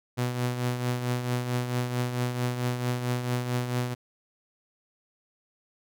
sawtooth tone with tremolo, 123.47 Hz, B2, in tune, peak -20 dBFS, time 0.17-3.95 s, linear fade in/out 20 ms, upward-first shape triangle, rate 4.5 Hz, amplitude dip 60%, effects none

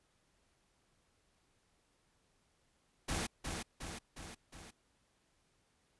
pink noise with echo, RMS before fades -37 dBFS, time 3.08-3.27 s, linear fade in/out 10 ms, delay 360 ms, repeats 4, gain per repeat -4 dB, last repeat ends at 4.71 s, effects pink hiss -75 dBFS RMS until 5.99 s + resampled to 24000 Hz

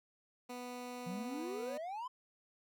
15% pulse tone, 246.9 Hz, B3, in tune, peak -37 dBFS, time 0.49-1.78 s, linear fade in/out 10 ms
triangle exponential sweep, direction up, 168.7 to 1046.5 Hz, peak -38 dBFS, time 1.06-2.08 s, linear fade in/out 10 ms
effects none

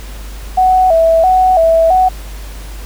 sine tone with vibrato, 698.5 Hz, F5, in tune, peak -6 dBFS, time 0.57-2.09 s, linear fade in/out 10 ms, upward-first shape square, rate 1.5 Hz, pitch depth 110 cents each way, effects added 50 Hz sine -25 dBFS peak until 2.85 s + pink hiss -35 dBFS RMS until 2.85 s

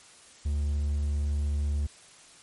triangle tone, 72.9 Hz, D2, 12 cents flat, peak -23 dBFS, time 0.45-1.87 s, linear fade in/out 10 ms, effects white hiss -53 dBFS RMS until 2.42 s + MP3 48 kbps

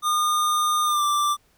square tone with pitch glide, 1217 to 1176.9 Hz, D#6 to D6, -39 to +3 cents, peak -20 dBFS, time 0.02-1.37 s, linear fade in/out 50 ms, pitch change -58 cents, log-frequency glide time 0.85-1.03 s, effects pink hiss -62 dBFS RMS until 1.57 s

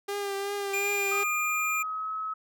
sawtooth tone with vibrato, 400.2 Hz, G4, 36 cents sharp, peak -26 dBFS, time 0.08-1.24 s, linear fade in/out 10 ms, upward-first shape triangle, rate 2.7 Hz, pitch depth 32 cents each way
square tone, 2400 Hz, D7, 37 cents sharp, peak -28 dBFS, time 0.73-1.83 s, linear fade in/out 10 ms
sine tone with pitch glide, 1239 to 1285.7 Hz, D#6 to E6, -8 to -44 cents, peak -30 dBFS, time 1.11-2.34 s, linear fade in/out 10 ms, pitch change +64 cents, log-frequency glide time 1.38-2.12 s
effects none

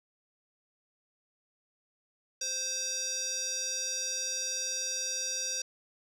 square tone with band-pass filter, 523.3 Hz, C5, in tune, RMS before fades -34 dBFS, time 2.41-5.62 s, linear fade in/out 5 ms, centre 5500 Hz, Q 6.7, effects none

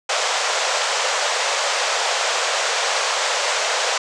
pink band-pass noise, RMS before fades -21 dBFS, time 0.09-3.98 s, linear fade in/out 5 ms, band 490 to 7800 Hz, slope 48 dB/octave, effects none

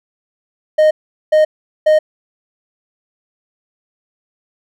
triangle tone bursts, 618 Hz, D#5, 12 cents flat, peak -5 dBFS, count 3, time 0.78-1.99 s, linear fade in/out 10 ms, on 130 ms, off 410 ms, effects none

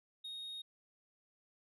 sine tone, 3729 Hz, A#7, in tune, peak -40 dBFS, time 0.24-0.62 s, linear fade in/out 10 ms, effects tanh soft clip ceiling -42 dBFS

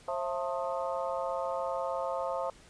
harmonic tone with a mistuned harmonic, 177.8 Hz, F3, 31 cents sharp, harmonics 3 / 4 / 5 / 6 / 7, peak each -34 / -36 / -38 / -40 / -41 dBFS, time 0.08-2.5 s, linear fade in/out 2 ms, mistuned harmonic 4, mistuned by -98 cents, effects pink hiss -57 dBFS RMS until 2.69 s + resampled to 22050 Hz

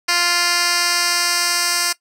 10% pulse tone with band-pass filter sweep, 348.7 Hz, F4, 3 cents flat, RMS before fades -18 dBFS, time 0.08-1.93 s, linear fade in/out 10 ms, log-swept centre 4400 to 6800 Hz, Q 1, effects noise-tail reverb RT60 0.1 s tail -19 dB re dry

